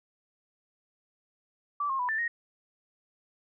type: tone with pitch steps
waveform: sine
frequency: 1160 / 1072 / 989 / 1771 / 1869 Hz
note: D6 / C6 / B5 / A6 / A#6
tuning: -22 / +42 / +2 / +11 / +4 cents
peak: -27 dBFS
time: 1.8-2.28 s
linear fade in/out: 5 ms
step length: 96 ms
effects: none